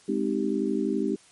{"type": "chord", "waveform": "sine", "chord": "Ab major seventh", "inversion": "none", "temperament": "just", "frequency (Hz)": [207.7, 259.6, 311.5, 389.3], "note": ["Ab3", "C4", "Eb4", "G4"], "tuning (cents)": [0, -13, 2, -12], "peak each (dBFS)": -29, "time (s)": [0.08, 1.16], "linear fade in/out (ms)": 10, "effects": ["white hiss -56 dBFS RMS until 1.31 s", "MP3 48 kbps"]}